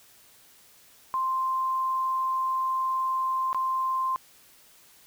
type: tone with dropouts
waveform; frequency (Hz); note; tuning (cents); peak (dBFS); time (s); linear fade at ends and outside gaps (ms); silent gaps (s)
sine; 1046.5; C6; 0; -24; 1.14-4.16; 0; 3.53-3.546
effects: white hiss -56 dBFS RMS until 5.06 s